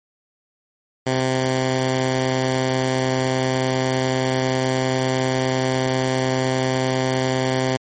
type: tone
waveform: 10% pulse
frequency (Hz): 130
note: C3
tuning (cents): -11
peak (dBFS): -10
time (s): 1.06-7.77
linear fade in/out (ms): 10
effects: MP3 32 kbps